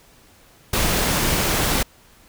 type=noise; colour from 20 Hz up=pink; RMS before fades=-20 dBFS; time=0.73-1.83 s; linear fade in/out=5 ms; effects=pink hiss -52 dBFS RMS until 2.28 s